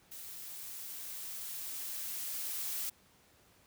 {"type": "noise with level ramp", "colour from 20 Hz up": "blue", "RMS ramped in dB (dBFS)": [-47, -37], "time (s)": [0.11, 2.9], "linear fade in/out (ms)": 10, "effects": ["pink hiss -65 dBFS RMS until 3.66 s", "high-pass 60 Hz 12 dB/octave"]}